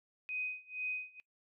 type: tone with tremolo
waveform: sine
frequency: 2505 Hz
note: D#7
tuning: 11 cents sharp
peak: -34 dBFS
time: 0.29-1.2 s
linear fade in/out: 0 ms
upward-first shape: sine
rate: 2.1 Hz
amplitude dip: 95%
effects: noise-tail reverb RT60 0.1 s tail -22 dB re dry